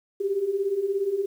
sine beating tone pair, 381.4 / 398.4 Hz, G4 / G4, -47 / +28 cents, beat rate 17 Hz, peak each -29 / -24 dBFS, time 0.2-1.26 s, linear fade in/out 10 ms, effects 9-bit

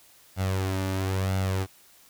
sawtooth tone with flanger, 95.1 Hz, F#2, 48 cents sharp, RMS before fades -27 dBFS, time 0.36-1.67 s, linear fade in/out 50 ms, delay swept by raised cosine 1.4 to 3.4 ms, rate 1 Hz, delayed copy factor +0.55, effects white hiss -56 dBFS RMS until 2.09 s

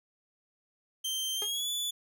sawtooth tone with pitch glide, 3136 to 3460 Hz, G7 to A7, 0 to -30 cents, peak -28 dBFS, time 1.04-1.91 s, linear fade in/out 10 ms, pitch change +170 cents, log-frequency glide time 1.35-1.69 s
sawtooth tone with exponential decay, 417.5 Hz, G#4, 9 cents sharp, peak -31 dBFS, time 1.42-1.52 s, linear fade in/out 1 ms, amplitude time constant 21 ms
effects none

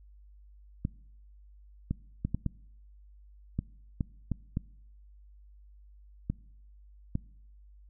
clicks, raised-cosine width 5 ms, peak -17 dBFS, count 11, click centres 0.851 / 1.91 / 2.25 / 2.346 / 2.463 / 3.59 / 4.008 / 4.317 / 4.571 / 6.3 / 7.154 s, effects noise-tail reverb RT60 0.8 s tail -24 dB re dry + added 50 Hz sine -52 dBFS peak until 7.89 s

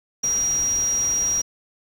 sine tone in noise, 5720 Hz, F8, 41 cents sharp, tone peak -19 dBFS, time 0.23-1.42 s, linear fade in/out 10 ms, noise pink, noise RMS -36 dBFS, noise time 0.23-1.42 s, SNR +14 dB, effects none

